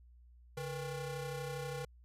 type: ring-modulated tone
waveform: 35% pulse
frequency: 315.6 Hz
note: D#4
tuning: 25 cents sharp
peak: -34 dBFS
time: 0.57-1.85 s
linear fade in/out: 5 ms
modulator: 174 Hz
effects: added 60 Hz sine -57 dBFS peak until 2.04 s + resampled to 32000 Hz